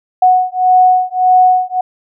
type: beating tone pair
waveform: sine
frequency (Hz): 736 / 737.7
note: F#5 / F#5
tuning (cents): -9 / -5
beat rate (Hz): 1.7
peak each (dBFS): -10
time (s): 0.22-1.81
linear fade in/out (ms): 5
effects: none